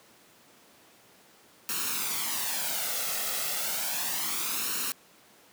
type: noise with flanger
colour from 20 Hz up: white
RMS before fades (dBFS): -31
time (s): 1.69-4.92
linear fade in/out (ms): 0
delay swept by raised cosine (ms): 0.72 to 1.53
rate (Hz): 0.32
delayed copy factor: +0.6
effects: pink hiss -57 dBFS RMS until 5.52 s + high-pass 200 Hz 12 dB/octave